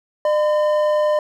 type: tone pair together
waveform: triangle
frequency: 603.6 / 1016 Hz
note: D5 / B5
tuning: +47 / +49 cents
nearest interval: major sixth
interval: 902 cents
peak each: -13 / -23 dBFS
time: 0.25-1.19 s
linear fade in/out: 2 ms
effects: none